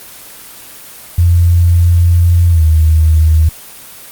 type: tone with pitch glide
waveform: sine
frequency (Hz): 86.2 to 79.05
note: F2 to D#2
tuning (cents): -22 to +28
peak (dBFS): -5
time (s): 1.18-3.49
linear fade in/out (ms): 5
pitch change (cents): -150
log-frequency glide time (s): 2.5-2.63
effects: white hiss -33 dBFS RMS until 4.11 s + Opus 24 kbps